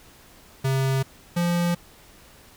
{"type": "tone pair in turn", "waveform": "square", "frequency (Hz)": [133.8, 173.34], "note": ["C3", "F3"], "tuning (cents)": [39, -13], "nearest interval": "major third", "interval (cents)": 448, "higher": "second", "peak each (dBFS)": -21, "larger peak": "neither", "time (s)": [[0.64, 1.03], [1.36, 1.75]], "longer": "neither", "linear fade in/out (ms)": 10, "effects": ["pink hiss -51 dBFS RMS until 2.56 s"]}